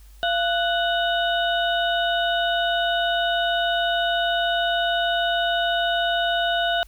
harmonic tone with a mistuned harmonic, 740 Hz, F#5, in tune, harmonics 1 / 2 / 4 / 5, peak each -22 / -25 / -28 / -29 dBFS, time 0.23-6.83 s, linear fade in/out 0 ms, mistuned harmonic 1, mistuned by -130 cents, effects added 50 Hz sine -44 dBFS peak until 6.87 s + white hiss -57 dBFS RMS until 6.87 s

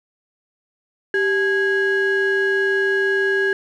triangle ring-modulated tone, 629 Hz, D#5, 19 cents sharp, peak -11 dBFS, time 1.14-3.53 s, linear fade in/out 2 ms, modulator 1020 Hz, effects none

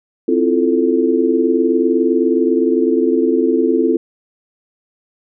sine chord, F major seventh, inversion second, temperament equal, 261.6 / 329.6 / 349.2 / 440 Hz, C4 / E4 / F4 / A4, 0 / 0 / 0 / 0 cents, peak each -17 dBFS, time 0.28-3.97 s, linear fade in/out 5 ms, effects none

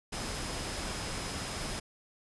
sine tone in noise, 5080 Hz, D#8, 35 cents sharp, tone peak -47 dBFS, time 0.12-1.8 s, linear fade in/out 10 ms, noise pink, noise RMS -37 dBFS, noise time 0.12-1.8 s, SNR -13 dB, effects resampled to 24000 Hz

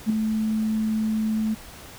sine tone with ADSR envelope, 218 Hz, A3, 16 cents flat, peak -15 dBFS, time 0.06-1.55 s, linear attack 40 ms, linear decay 3 ms, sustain -6 dB, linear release 16 ms, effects pink hiss -43 dBFS RMS until 1.98 s

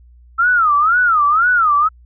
sine tone with vibrato, 1310 Hz, E6, 11 cents flat, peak -10 dBFS, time 0.38-1.89 s, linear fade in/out 20 ms, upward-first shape sine, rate 2 Hz, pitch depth 220 cents each way, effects added 60 Hz sine -42 dBFS peak until 2.05 s

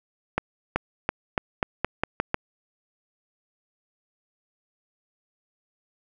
accelerating click train, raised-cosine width 0.5 ms, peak -7 dBFS, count 9, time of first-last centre 0.38-2.344 s, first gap 380 ms, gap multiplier 0.87, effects none

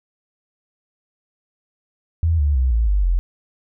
sine tone with pitch steps, 82.41 / 72.58 / 63.91 / 56.29 / 49.57 / 43.66 Hz, E2 / D2 / C2 / A1 / G1 / F1, 0 / -20 / -40 / +40 / +20 / 0 cents, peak -14 dBFS, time 2.23-3.19 s, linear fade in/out 0 ms, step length 160 ms, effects none

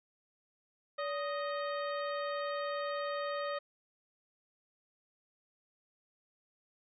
harmonic tone with a mistuned harmonic, 622.3 Hz, D#5, in tune, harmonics 1 / 2 / 3 / 4 / 5 / 6 / 7, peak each -36 / -39 / -44 / -53 / -52 / -52 / -52 dBFS, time 0.98-3.59 s, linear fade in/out 10 ms, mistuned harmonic 1, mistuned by -140 cents, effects none

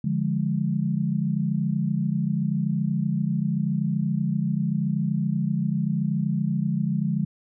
sine chord, D diminished, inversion none, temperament equal, 146.83 / 174.61 / 207.7 Hz, D3 / F3 / Ab3, 0 / 0 / 0 cents, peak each -26 dBFS, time 0.04-7.25 s, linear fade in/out 5 ms, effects none

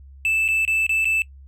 triangle tone with dropouts, 2637 Hz, E7, in tune, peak -16 dBFS, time 0.25-1.22 s, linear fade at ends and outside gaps 1 ms, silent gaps 0.48-0.486 / 0.651-0.677 / 0.866-0.893 / 1.046-1.054 s, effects noise-tail reverb RT60 0.1 s tail -21 dB re dry + added 68 Hz sine -41 dBFS peak until 1.47 s

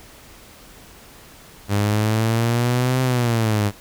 sawtooth exponential two-way sweep, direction up then down, 100.5 to 130 to 100.5 Hz, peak -13 dBFS, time 1.68-3.72 s, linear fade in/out 50 ms, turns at 3.02 s, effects pink hiss -45 dBFS RMS until 3.8 s

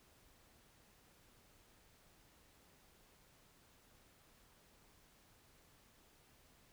silence, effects pink hiss -68 dBFS RMS until 6.72 s

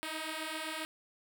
5% pulse beating tone pair, 311.1 / 318.7 Hz, D#4 / D#4, 0 / +42 cents, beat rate 7.6 Hz, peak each -29 / -28 dBFS, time 0.03-0.85 s, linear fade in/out 0 ms, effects none

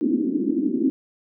pink band-pass noise, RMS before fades -22 dBFS, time 0.01-0.9 s, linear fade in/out 0 ms, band 240 to 330 Hz, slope 48 dB/octave, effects none

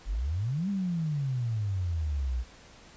sine exponential two-way sweep, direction up then down, 41.2 to 204.2 to 58 Hz, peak -27 dBFS, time 0.05-2.45 s, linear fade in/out 50 ms, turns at 0.69 s, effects pink hiss -53 dBFS RMS until 2.96 s + resampled to 16000 Hz

